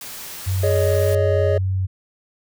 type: noise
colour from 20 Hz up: white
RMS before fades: -34 dBFS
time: 0.01-1.15 s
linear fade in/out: 2 ms
type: tone with vibrato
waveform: sine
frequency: 93.8 Hz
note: F#2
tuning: 24 cents sharp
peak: -18 dBFS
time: 0.46-1.87 s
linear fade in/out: 20 ms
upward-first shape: sine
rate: 1.8 Hz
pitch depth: 18 cents each way
type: chord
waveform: triangle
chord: Ab suspended fourth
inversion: none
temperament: equal with one note detuned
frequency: 415.3 / 560.2 / 622.3 Hz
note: Ab4 / Db5 / Eb5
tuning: 0 / +18 / 0 cents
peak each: -20 / -19 / -20 dBFS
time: 0.63-1.58 s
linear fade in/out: 5 ms
effects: none